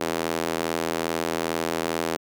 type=tone with high-pass filter; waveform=square; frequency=41.2 Hz; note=E1; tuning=in tune; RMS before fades=-27 dBFS; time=0-2.17 s; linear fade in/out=10 ms; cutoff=370 Hz; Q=1.1; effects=none